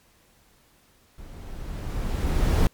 brown noise with level ramp, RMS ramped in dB -42 to -17 dBFS, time 1.18-2.67 s, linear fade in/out 2 ms, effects pink hiss -60 dBFS RMS until 2.73 s + MP3 96 kbps

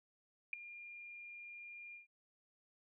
sine tone with ADSR envelope, 2407 Hz, D7, 42 cents sharp, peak -31 dBFS, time 0.53-2.07 s, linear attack 3 ms, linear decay 6 ms, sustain -18 dB, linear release 130 ms, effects none

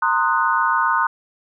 sine chord, C half-diminished seventh, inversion third, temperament equal with one note detuned, 919.5 / 1046.5 / 1244.5 / 1480 Hz, Bb5 / C6 / Eb6 / Gb6, -24 / 0 / 0 / 0 cents, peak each -21 dBFS, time 0.02-1.07 s, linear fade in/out 5 ms, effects none

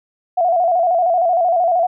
sine tone with vibrato, 698.5 Hz, F5, in tune, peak -12 dBFS, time 0.37-1.87 s, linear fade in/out 10 ms, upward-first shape square, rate 13 Hz, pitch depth 73 cents each way, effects none

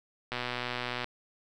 click train, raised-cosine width 0.3 ms, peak -17 dBFS, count 90, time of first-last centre 0.32-1.044 s, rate 123 Hz, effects none

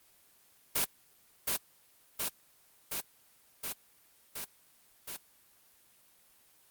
white noise with echo, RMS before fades -29 dBFS, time 0.75-0.85 s, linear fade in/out 10 ms, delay 720 ms, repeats 6, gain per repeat -2 dB, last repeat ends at 5.17 s, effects white hiss -64 dBFS RMS until 6.7 s + Opus 24 kbps

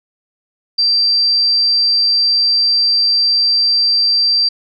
sine tone, 4699 Hz, D8, in tune, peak -10 dBFS, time 0.78-4.49 s, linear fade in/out 10 ms, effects none

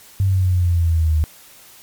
sine exponential sweep, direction down, 98 to 76.2 Hz, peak -13 dBFS, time 0.2-1.24 s, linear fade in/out 0 ms, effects white hiss -45 dBFS RMS until 1.82 s + MP3 96 kbps

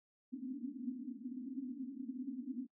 pink band-pass noise, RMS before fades -44 dBFS, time 0.32-2.67 s, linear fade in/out 20 ms, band 240 to 280 Hz, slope 96 dB/octave, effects noise-tail reverb RT60 0.1 s tail -25 dB re dry

